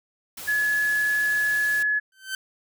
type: noise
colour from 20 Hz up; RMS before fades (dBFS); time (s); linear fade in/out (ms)
white; -37; 0.37-1.83; 5
type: tone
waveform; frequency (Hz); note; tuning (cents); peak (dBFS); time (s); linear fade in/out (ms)
sine; 1701; G#6; +41; -20; 0.47-2; 20
type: tone with exponential growth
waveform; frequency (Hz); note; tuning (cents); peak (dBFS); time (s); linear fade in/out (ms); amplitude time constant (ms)
sawtooth; 1543; G6; -28; -21; 2.12-2.35; 2; 50
effects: none